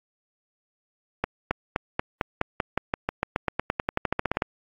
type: accelerating click train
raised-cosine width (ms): 0.5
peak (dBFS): -8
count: 25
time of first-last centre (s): 1.24-4.421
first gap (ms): 270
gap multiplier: 0.93
effects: AAC 48 kbps